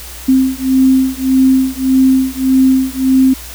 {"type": "beating tone pair", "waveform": "sine", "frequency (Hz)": [261.6, 263.3], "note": ["C4", "C4"], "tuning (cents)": [0, 11], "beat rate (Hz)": 1.7, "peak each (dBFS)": -11, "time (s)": [0.28, 3.34], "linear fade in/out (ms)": 10, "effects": ["added 61 Hz sine -32 dBFS peak until 3.54 s", "white hiss -31 dBFS RMS until 3.54 s"]}